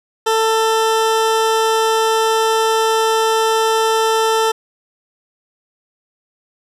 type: tone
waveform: 20% pulse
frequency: 444.8 Hz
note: A4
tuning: 19 cents sharp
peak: -8 dBFS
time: 0.26-4.52 s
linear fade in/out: 10 ms
effects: low-pass 11000 Hz 12 dB/octave + 8-bit